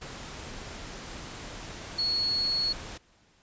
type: tone in noise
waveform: sine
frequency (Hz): 4358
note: C#8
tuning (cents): -30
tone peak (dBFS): -25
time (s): 1.98-2.73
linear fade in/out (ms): 10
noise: pink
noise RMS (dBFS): -41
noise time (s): 0.01-2.98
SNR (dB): +13
effects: pink hiss -63 dBFS RMS until 3.42 s + resampled to 16000 Hz